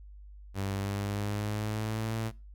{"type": "tone with pitch glide", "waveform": "sawtooth", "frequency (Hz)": [98, 111.92], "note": ["G2", "A2"], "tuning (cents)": [0, 30], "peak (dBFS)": -27, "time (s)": [0.54, 2.32], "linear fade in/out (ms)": 50, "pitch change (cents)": 230, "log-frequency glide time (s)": [0.72, 2.16], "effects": ["noise-tail reverb RT60 0.3 s tail -22 dB re dry", "added 50 Hz sine -46 dBFS peak until 2.54 s"]}